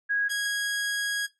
sine / sawtooth tone pair in turn, 1650 / 1650 Hz, G#6 / G#6, -12 / -12 cents, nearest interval unison, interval 0 cents, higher neither, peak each -23 dBFS, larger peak neither, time 0.09-0.29 / 0.29-1.27 s, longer second, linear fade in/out 20 ms, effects noise-tail reverb RT60 0.2 s tail -17 dB re dry + AAC 32 kbps

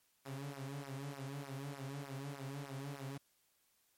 sawtooth tone with flanger, 138.59 Hz, C#3, in tune, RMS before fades -45 dBFS, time 0.25-3.18 s, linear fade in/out 10 ms, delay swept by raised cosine 0.26 to 5.86 ms, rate 3.3 Hz, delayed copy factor -0.9, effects white hiss -75 dBFS RMS until 3.97 s + MP3 64 kbps

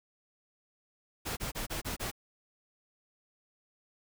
pink noise bursts, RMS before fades -36 dBFS, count 6, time 1.25-2.115 s, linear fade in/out 20 ms, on 120 ms, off 29 ms, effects none

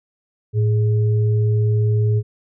sine tone pair together, 110 / 415.3 Hz, A2 / G#4, 0 / 0 cents, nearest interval octave + major seventh, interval 2300 cents, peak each -14 / -26 dBFS, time 0.53-2.23 s, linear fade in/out 50 ms, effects none

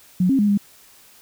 sine tone with pitch steps, 182.1 / 269.6 / 206.8 / 202.3 Hz, F#3 / C#4 / G#3 / G#3, -27 / -48 / -7 / -45 cents, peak -14 dBFS, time 0.2-0.576 s, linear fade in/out 5 ms, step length 94 ms, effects white hiss -50 dBFS RMS until 1.21 s

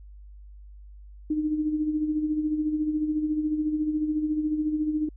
sine tone with tremolo, 305.7 Hz, D#4, 30 cents flat, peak -21 dBFS, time 1.3-5.09 s, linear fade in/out 5 ms, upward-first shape sine, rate 14 Hz, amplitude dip 55%, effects added 50 Hz sine -43 dBFS peak until 5.16 s

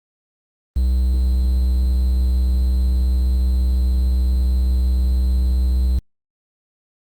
triangle tone with quantisation, 63.2 Hz, B1, 41 cents sharp, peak -12 dBFS, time 0.76-5.99 s, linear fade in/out 5 ms, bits 7, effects Opus 32 kbps

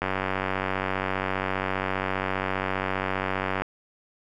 click train, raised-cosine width 0.5 ms, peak -11 dBFS, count 343, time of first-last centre 0.02-3.62 s, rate 95 Hz, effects none

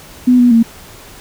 sine tone with pitch steps, 249.6 / 244 / 229.1 Hz, B3 / B3 / A#3, +19 / -21 / -30 cents, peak -5 dBFS, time 0.27-0.63 s, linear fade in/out 10 ms, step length 120 ms, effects pink hiss -37 dBFS RMS until 1.2 s

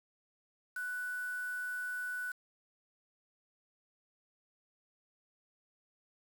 sine tone with quantisation, 1486 Hz, F#6, 7 cents sharp, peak -36 dBFS, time 0.76-2.32 s, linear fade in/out 5 ms, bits 8, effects none

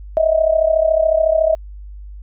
sine tone with amplitude modulation, 639 Hz, D#5, 46 cents sharp, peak -8 dBFS, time 0.17-1.55 s, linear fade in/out 0 ms, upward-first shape sine, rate 33.9 Hz, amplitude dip 80%, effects added 50 Hz sine -31 dBFS peak until 2.22 s

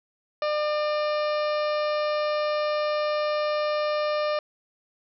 harmonic tone with a mistuned harmonic, 600 Hz, D5, 37 cents sharp, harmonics 1 / 2 / 3 / 4 / 5 / 6 / 7 / 8 / 9, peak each -24 / -30 / -38 / -38 / -42 / -44 / -41 / -45 / -45 dBFS, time 0.42-4.39 s, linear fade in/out 2 ms, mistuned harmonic 5, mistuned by -63 cents, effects none

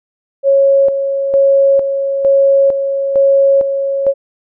sine tone with tremolo, 550 Hz, C#5, 14 cents flat, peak -6 dBFS, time 0.43-4.14 s, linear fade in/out 50 ms, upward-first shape square, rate 1.1 Hz, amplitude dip 55%, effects none

